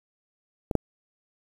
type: clicks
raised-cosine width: 2 ms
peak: -13 / -7 dBFS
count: 2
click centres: 0.712 / 0.753 s
effects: 7-bit